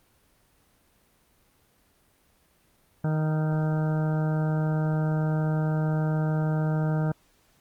harmonic tone with a mistuned harmonic, 155.56 Hz, D#3, in tune, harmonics 1 / 2 / 3 / 4 / 5 / 6 / 8 / 9 / 10, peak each -23 / -35 / -37 / -36 / -40 / -43 / -46 / -44 / -45 dBFS, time 3.04-7.12 s, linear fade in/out 5 ms, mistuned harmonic 9, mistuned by -16 cents, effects pink hiss -64 dBFS RMS until 7.6 s + Opus 32 kbps

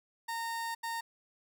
30% pulse tone bursts at uneven times, 920 Hz, A#5, 23 cents flat, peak -32 dBFS, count 2, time 0.28-0.75 / 0.83-1.01 s, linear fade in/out 10 ms, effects none

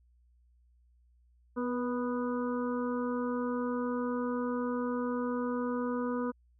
harmonic tone with a mistuned harmonic, 246.9 Hz, B3, in tune, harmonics 1 / 2 / 4 / 5 / 6, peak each -32 / -35 / -41 / -42 / -47 dBFS, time 1.56-6.32 s, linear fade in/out 20 ms, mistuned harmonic 2, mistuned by -23 cents, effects added 60 Hz sine -62 dBFS peak until 6.59 s

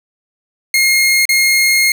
sawtooth tone with dropouts, 2143 Hz, C7, 41 cents sharp, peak -6 dBFS, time 0.74-1.92 s, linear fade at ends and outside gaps 2 ms, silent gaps 1.254-1.291 s, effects none

